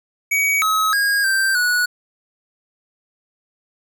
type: tone with pitch steps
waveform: square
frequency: 2260 / 1280 / 1633 / 1567 / 1467 Hz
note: C#7 / D#6 / G#6 / G6 / F#6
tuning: +33 / +49 / -30 / -1 / -15 cents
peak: -16 dBFS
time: 0.31-1.86 s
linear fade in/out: 10 ms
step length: 310 ms
effects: none